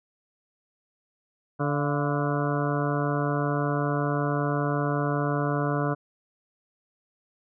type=harmonic tone with a mistuned harmonic; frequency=145.3 Hz; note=D3; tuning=18 cents flat; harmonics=1 / 2 / 3 / 4 / 5 / 7 / 8 / 9 / 10; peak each=-27 / -30 / -32 / -33 / -34 / -35 / -36 / -37 / -37 dBFS; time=1.59-5.95 s; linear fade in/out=20 ms; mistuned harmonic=5; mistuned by=-57 cents; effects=none